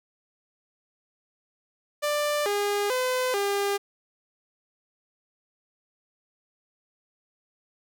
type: tone with pitch steps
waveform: sawtooth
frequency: 591 / 408.4 / 508 / 401.8 Hz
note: D5 / G#4 / B4 / G4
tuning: +11 / -29 / +49 / +43 cents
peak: -20 dBFS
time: 2.02-3.78 s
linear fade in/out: 20 ms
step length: 440 ms
effects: none